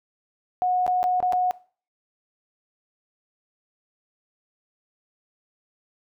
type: tone with dropouts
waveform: sine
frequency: 729 Hz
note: F#5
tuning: 26 cents flat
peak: -19 dBFS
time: 0.62-1.51 s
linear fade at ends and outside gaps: 0 ms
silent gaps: 0.865-0.878 / 1.03-1.04 / 1.203-1.227 / 1.324-1.332 s
effects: noise-tail reverb RT60 0.4 s tail -19 dB re dry